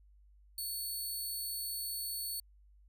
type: tone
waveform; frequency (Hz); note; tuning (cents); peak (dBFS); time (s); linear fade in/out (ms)
5% pulse; 4435; C#8; 0; -30; 0.58-2.4; 2
effects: added 50 Hz sine -59 dBFS peak until 2.88 s